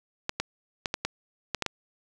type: clicks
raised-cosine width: 0.2 ms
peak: -10 dBFS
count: 8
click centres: 0.294 / 0.4 / 0.858 / 0.941 / 1.05 / 1.547 / 1.623 / 1.663 s
effects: none